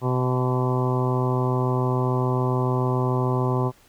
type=harmonic tone with a mistuned harmonic; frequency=127 Hz; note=B2; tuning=49 cents sharp; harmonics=1 / 2 / 3 / 4 / 5 / 6 / 7 / 8 / 9; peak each=-22 / -29 / -27 / -33 / -34 / -36 / -33 / -31 / -37 dBFS; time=0.01-3.72 s; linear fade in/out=50 ms; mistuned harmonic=7; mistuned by=-26 cents; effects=pink hiss -56 dBFS RMS until 3.88 s